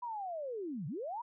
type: linear two-way sweep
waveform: sine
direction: down then up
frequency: 991 to 128.9 to 991 Hz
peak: -37 dBFS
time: 0.02-1.22 s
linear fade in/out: 10 ms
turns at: 0.87 s
effects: none